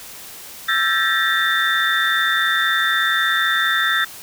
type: tone cluster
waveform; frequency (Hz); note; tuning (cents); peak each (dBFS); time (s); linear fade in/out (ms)
sine; 1330 / 1586 / 1757 / 1897 / 3578; E6 / G6 / A6 / A#6 / A7; +15 / +20 / -3 / +30 / +28; -22; 0.68-4.05; 10
effects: white hiss -37 dBFS RMS until 4.22 s